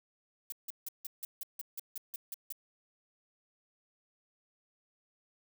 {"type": "noise bursts", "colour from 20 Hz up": "violet", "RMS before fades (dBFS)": -40, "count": 12, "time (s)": [0.5, 2.524], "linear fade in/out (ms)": 2, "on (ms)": 22, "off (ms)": 160, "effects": []}